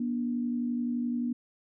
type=tone pair together; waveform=sine; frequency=240.7 / 292.3 Hz; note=B3 / D4; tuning=-44 / -8 cents; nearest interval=minor third; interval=336 cents; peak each=-28 / -37 dBFS; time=0-1.33 s; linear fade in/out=5 ms; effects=none